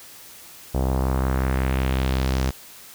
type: tone with low-pass filter sweep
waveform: sawtooth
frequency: 65.41 Hz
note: C2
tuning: in tune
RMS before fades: -22 dBFS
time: 0.74-2.51 s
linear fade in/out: 10 ms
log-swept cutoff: 690 to 6800 Hz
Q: 1.5
effects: white hiss -44 dBFS RMS until 2.94 s